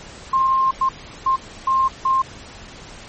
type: tone bursts at uneven times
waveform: sine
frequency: 1059 Hz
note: C6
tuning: 21 cents sharp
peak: -14 dBFS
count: 5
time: 0.33-0.71 / 0.81-0.89 / 1.26-1.36 / 1.67-1.88 / 2.05-2.22 s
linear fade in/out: 5 ms
effects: pink hiss -39 dBFS RMS until 3.08 s + MP3 32 kbps